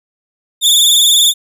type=tone with vibrato; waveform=sawtooth; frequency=3520 Hz; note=A7; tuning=in tune; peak=-4 dBFS; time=0.61-1.34 s; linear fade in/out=50 ms; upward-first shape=sine; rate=20 Hz; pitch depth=78 cents each way; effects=none